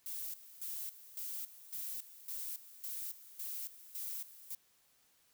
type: noise with tremolo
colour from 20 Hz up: violet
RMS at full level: -42 dBFS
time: 0.06-4.55 s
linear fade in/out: 2 ms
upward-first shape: square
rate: 1.8 Hz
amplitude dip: 80%
effects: white hiss -71 dBFS RMS until 5.33 s